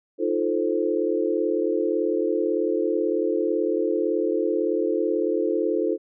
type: chord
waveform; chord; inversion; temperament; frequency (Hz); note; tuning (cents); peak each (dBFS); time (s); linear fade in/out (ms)
sine; F dominant seventh; third; equal; 311.1 / 349.2 / 440 / 523.3; Eb4 / F4 / A4 / C5; 0 / 0 / 0 / 0; -27 / -25 / -25 / -28; 0.18-5.98; 50
effects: none